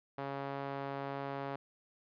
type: tone with band-pass filter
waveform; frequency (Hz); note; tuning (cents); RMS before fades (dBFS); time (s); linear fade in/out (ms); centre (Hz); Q
sawtooth; 138.59; C#3; 0; -40; 0.18-1.56; 5; 790; 0.98
effects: resampled to 11025 Hz